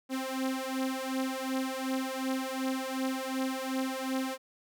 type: beating tone pair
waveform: sawtooth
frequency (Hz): 261.6 / 264.3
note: C4 / C4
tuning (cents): 0 / +18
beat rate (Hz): 2.7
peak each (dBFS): -30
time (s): 0.09-4.38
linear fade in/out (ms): 50
effects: none